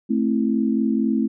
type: chord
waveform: sine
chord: A minor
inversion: none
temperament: just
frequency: 220 / 264 / 330 Hz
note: A3 / C4 / E4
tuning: 0 / +16 / +2 cents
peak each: -20 / -22 / -25 dBFS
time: 0.09-1.28 s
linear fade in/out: 20 ms
effects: none